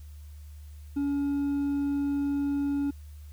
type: tone with hard clipping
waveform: triangle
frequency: 283 Hz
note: C#4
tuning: 36 cents sharp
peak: -26 dBFS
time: 0.96-2.91 s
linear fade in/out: 10 ms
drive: 5 dB
effects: added 74 Hz sine -42 dBFS peak until 3.32 s + white hiss -62 dBFS RMS until 3.32 s